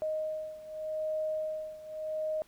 sine beating tone pair, 622.3 / 623.14 Hz, D#5 / D#5, 0 / +2 cents, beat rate 0.84 Hz, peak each -34 / -37 dBFS, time 0.02-2.42 s, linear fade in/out 0 ms, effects pink hiss -63 dBFS RMS until 2.47 s

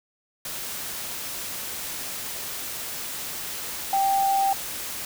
sine tone in noise, 784 Hz, G5, in tune, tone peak -19 dBFS, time 3.93-4.53 s, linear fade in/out 2 ms, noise white, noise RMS -33 dBFS, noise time 0.45-5.05 s, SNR +11 dB, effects none

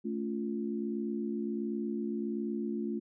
sine chord, A augmented, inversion none, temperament equal with one note detuned, 220 / 281.4 / 349.2 Hz, A3 / C#4 / E#4, 0 / +26 / 0 cents, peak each -34 / -39 / -37 dBFS, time 0.04-3 s, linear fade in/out 20 ms, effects none

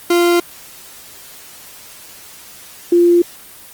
40% pulse / sine tone pair in turn, 347 / 347 Hz, F4 / F4, -11 / -11 cents, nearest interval unison, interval 0 cents, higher neither, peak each -9 / -7 dBFS, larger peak second, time 0.1-0.4 / 2.92-3.22 s, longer neither, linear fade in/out 5 ms, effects white hiss -38 dBFS RMS until 3.73 s + Opus 24 kbps

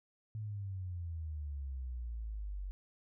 sine exponential sweep, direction down, 110 to 46.25 Hz, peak -38 dBFS, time 0.35-2.71 s, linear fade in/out 0 ms, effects none

